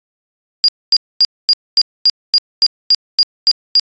sine tone bursts, 4827 Hz, D8, 47 cents sharp, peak -6 dBFS, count 12, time 0.64-3.796 s, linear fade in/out 0 ms, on 43 ms, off 240 ms, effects resampled to 16000 Hz

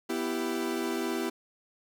40% pulse chord, E minor, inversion second, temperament equal with one note detuned, 246.9 / 330.8 / 392 Hz, B3 / E4 / G4, 0 / +6 / 0 cents, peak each -34 / -32 / -33 dBFS, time 0.09-1.3 s, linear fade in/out 10 ms, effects 10-bit

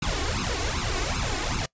pink noise with flanger, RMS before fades -27 dBFS, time 0.02-1.66 s, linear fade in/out 5 ms, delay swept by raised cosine 0.76 to 2.76 ms, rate 2.6 Hz, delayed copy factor +1, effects noise-tail reverb RT60 0.1 s tail -23 dB re dry + resampled to 16000 Hz

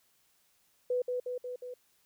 sine tone with echo, 496.8 Hz, B4, 10 cents sharp, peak -27 dBFS, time 0.9-1.02 s, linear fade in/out 5 ms, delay 180 ms, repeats 4, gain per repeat -3 dB, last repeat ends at 1.74 s, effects white hiss -70 dBFS RMS until 2.05 s

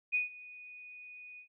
sine tone with ADSR envelope, 2477 Hz, D#7, 8 cents flat, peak -26 dBFS, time 0.12-1.48 s, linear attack 27 ms, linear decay 140 ms, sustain -21 dB, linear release 94 ms, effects none

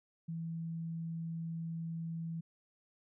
sine tone, 164.81 Hz, E3, in tune, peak -37 dBFS, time 0.28-2.41 s, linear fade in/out 10 ms, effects none

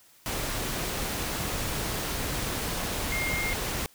sine tone in noise, 2126 Hz, C7, 27 cents sharp, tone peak -29 dBFS, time 3.12-3.53 s, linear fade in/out 0 ms, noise pink, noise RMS -31 dBFS, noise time 0.26-3.86 s, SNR -1 dB, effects white hiss -58 dBFS RMS until 3.94 s

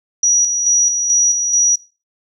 sine tone with tremolo, 5810 Hz, F#8, 32 cents flat, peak -9 dBFS, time 0.23-1.76 s, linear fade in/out 5 ms, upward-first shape square, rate 2.3 Hz, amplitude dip 45%, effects noise-tail reverb RT60 0.3 s tail -19 dB re dry

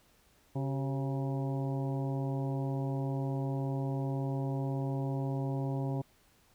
harmonic tone with a mistuned harmonic, 136.5 Hz, C#3, 26 cents flat, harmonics 1 / 2 / 3 / 4 / 5 / 6 / 7, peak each -32 / -38 / -42 / -44 / -46 / -48 / -49 dBFS, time 0.55-6.02 s, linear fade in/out 10 ms, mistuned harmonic 3, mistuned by -78 cents, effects pink hiss -66 dBFS RMS until 6.54 s

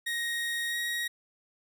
30% pulse tone with pitch glide, 1875 to 1891.3 Hz, A#6 to A#6, +10 to +25 cents, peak -27 dBFS, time 0.06-1.08 s, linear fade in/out 10 ms, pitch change +15 cents, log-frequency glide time 0.7-0.75 s, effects none

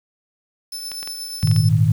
sawtooth tone with tremolo, 5274 Hz, E8, in tune, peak -24 dBFS, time 0.72-1.69 s, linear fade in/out 5 ms, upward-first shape triangle, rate 8.4 Hz, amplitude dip 40%
clicks, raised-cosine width 0.2 ms, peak -15 dBFS, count 7, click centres 0.917 / 1.029 / 1.075 / 1.428 / 1.474 / 1.514 / 1.563 s
sine chord, Ab suspended second, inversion none, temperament equal, 103.83 / 116.54 / 155.56 Hz, Ab2 / Bb2 / Eb3, 0 / 0 / 0 cents, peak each -17 dBFS, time 1.43-1.92 s, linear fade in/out 5 ms
effects 7-bit

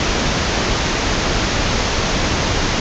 pink low-pass noise, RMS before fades -18 dBFS, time 0-2.8 s, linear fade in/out 2 ms, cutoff 6800 Hz, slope 96 dB/octave, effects none

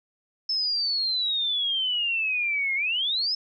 sine exponential two-way sweep, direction down then up, 5280 to 2121 to 5280 Hz, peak -23 dBFS, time 0.49-3.35 s, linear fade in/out 5 ms, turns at 2.75 s, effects none

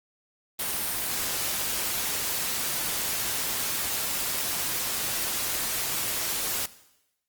white noise with amplitude modulation, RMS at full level -27 dBFS, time 0.59-6.66 s, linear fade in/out 5 ms, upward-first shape sine, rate 180 Hz, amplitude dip 40%, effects noise-tail reverb RT60 0.9 s tail -17 dB re dry + Opus 32 kbps

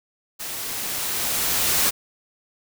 white noise with level ramp, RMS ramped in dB -32 to -19 dBFS, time 0.39-1.91 s, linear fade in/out 20 ms, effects none

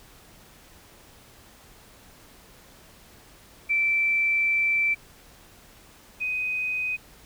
sine tone pair in turn, 2333 / 2504 Hz, D7 / D#7, -12 / +10 cents, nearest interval minor second, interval 122 cents, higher second, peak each -20 / -25 dBFS, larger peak first, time 3.69-4.95 / 6.2-6.97 s, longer first, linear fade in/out 20 ms, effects pink hiss -52 dBFS RMS until 7.25 s

